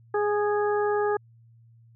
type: harmonic tone with a mistuned harmonic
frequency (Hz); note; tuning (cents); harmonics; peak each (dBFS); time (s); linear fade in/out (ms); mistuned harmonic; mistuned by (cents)
415.4; G#4; 0; 1 / 2 / 3 / 4; -23 / -29 / -33 / -35; 0.14-1.17; 5; 3; -17
effects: added 115 Hz sine -52 dBFS peak until 1.95 s